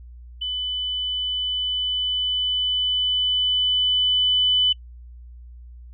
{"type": "tone with level ramp", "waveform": "sine", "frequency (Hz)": 3000, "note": "F#7", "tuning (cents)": 23, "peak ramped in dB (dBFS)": [-24, -15], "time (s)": [0.41, 4.73], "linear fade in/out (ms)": 10, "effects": ["noise-tail reverb RT60 0.1 s tail -25 dB re dry", "added 60 Hz sine -39 dBFS peak until 5.93 s"]}